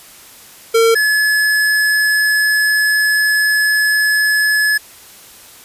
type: tone pair in turn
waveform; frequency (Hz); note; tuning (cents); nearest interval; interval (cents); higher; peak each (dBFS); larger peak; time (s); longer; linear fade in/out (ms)
square; 455.3 / 1709.6; A#4 / G#6; -41 / +50; octave + major seventh; 2291; second; -9 / -12; first; 0.74-0.95 / 0.95-4.78; second; 10
effects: white hiss -40 dBFS RMS until 5.64 s + resampled to 32000 Hz